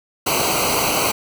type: noise with comb filter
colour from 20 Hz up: pink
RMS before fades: -19 dBFS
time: 0.26-1.12 s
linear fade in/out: 10 ms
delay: 0.57 ms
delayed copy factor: -1
effects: none